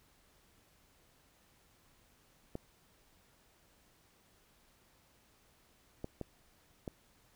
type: clicks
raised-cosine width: 2 ms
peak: -26 dBFS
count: 4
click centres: 2.554 / 6.044 / 6.213 / 6.878 s
effects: pink hiss -68 dBFS RMS until 7.35 s